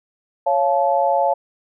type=chord; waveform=sine; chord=Db augmented; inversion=none; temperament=just; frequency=554.4 / 693 / 866.2 Hz; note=Db5 / F5 / A5; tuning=0 / -14 / -27 cents; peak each=-19 dBFS; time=0.46-1.34 s; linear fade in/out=10 ms; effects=none